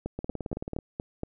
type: two click trains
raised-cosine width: 2 ms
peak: -18 / -20 dBFS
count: 6 / 12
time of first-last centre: 0.06-1.234 / 0.19-0.788 s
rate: 4.26 / 18.4 Hz
effects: none